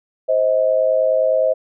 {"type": "tone pair together", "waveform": "sine", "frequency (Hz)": [523.3, 632.8], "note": ["C5", "D#5"], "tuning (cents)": [0, 29], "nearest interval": "minor third", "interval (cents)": 329, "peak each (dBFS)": -16, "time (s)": [0.28, 1.54], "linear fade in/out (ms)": 20, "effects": []}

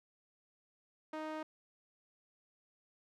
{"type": "tone with band-pass filter", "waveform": "sawtooth", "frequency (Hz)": 311.1, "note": "D#4", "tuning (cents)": 0, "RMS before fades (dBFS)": -42, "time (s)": [1.13, 1.43], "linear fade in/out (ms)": 5, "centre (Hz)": 840, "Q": 0.8, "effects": []}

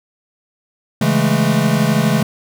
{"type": "chord", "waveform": "square", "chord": "A major seventh", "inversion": "first", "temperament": "equal", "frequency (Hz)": [138.59, 164.81, 207.7, 220], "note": ["C#3", "E3", "G#3", "A3"], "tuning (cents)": [0, 0, 0, 0], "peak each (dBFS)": -19, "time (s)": [1.01, 2.23], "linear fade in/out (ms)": 5, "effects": []}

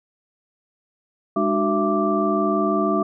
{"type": "tone cluster", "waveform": "sine", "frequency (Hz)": [205.7, 299.7, 373.4, 668, 1173], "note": ["G#3", "D4", "F#4", "E5", "D6"], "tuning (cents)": [-16, 35, 16, 23, -2], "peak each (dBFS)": -24, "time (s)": [1.36, 3.03], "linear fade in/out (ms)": 5, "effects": []}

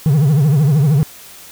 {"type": "tone with vibrato", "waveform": "triangle", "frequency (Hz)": 146.1, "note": "D3", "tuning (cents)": -9, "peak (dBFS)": -7, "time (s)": [0.06, 1.03], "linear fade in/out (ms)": 0, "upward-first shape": "triangle", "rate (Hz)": 13, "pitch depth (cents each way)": 220, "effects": ["white hiss -38 dBFS RMS until 1.51 s"]}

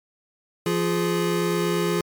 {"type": "tone cluster", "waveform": "square", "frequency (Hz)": [171.6, 348.5, 417], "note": ["F3", "F4", "G#4"], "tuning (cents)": [-30, -4, 7], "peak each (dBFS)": -26, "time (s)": [0.66, 2.01], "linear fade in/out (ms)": 2, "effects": ["MP3 96 kbps"]}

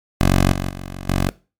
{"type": "tone with level steps", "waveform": "10% pulse", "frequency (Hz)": 46.34, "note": "F#1", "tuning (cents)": 3, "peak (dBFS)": [-4, -13, -21, -8], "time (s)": [0.21, 1.29], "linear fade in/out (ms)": 0, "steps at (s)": [0.52, 0.69, 1.09], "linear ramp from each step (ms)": 2, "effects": ["noise-tail reverb RT60 0.3 s tail -20 dB re dry", "MP3 96 kbps"]}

